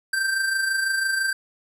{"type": "tone with amplitude modulation", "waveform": "square", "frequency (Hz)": 1568, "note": "G6", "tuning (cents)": 0, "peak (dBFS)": -20, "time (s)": [0.13, 1.33], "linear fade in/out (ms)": 5, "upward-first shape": "sine", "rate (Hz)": 26, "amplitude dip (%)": 45, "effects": ["resampled to 32000 Hz"]}